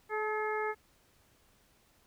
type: harmonic tone with a mistuned harmonic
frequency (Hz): 427.5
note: A4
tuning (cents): -50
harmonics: 1 / 2 / 3 / 4 / 5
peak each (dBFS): -34 / -37 / -39 / -40 / -41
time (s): 0.09-0.75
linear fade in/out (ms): 50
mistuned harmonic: 2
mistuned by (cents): +22
effects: pink hiss -67 dBFS RMS until 2.06 s